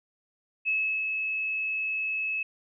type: tone with ADSR envelope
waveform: sine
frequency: 2590 Hz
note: E7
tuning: 31 cents flat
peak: -23 dBFS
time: 0.65-2.43 s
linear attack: 31 ms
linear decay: 350 ms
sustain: -4 dB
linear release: 5 ms
effects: none